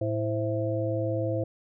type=harmonic tone with a mistuned harmonic; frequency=110 Hz; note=A2; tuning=in tune; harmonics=1 / 3 / 5 / 6; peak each=-29 / -32 / -30 / -35 dBFS; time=0.01-1.44 s; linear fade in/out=5 ms; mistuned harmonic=5; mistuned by=-85 cents; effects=none